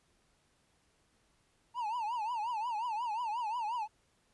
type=tone with vibrato; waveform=triangle; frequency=910 Hz; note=A#5; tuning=42 cents flat; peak=-31 dBFS; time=1.74-3.88 s; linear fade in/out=50 ms; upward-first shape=triangle; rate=5.6 Hz; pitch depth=180 cents each way; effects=pink hiss -72 dBFS RMS until 4.33 s + resampled to 24000 Hz